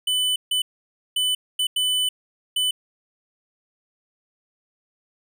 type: tone bursts at uneven times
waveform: square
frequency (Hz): 3000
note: F#7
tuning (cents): +23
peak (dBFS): -20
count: 6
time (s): 0.07-0.36 / 0.51-0.62 / 1.16-1.35 / 1.59-1.67 / 1.76-2.09 / 2.56-2.71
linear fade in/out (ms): 5
effects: none